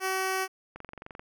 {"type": "tone", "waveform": "10% pulse", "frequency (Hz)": 378.9, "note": "F#4", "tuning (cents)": 41, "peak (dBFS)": -19, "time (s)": [0, 0.48], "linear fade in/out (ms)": 50}
{"type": "click train", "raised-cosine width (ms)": 0.5, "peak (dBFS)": -27, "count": 11, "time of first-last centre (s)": [0.76, 1.195], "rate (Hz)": 23}
{"effects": []}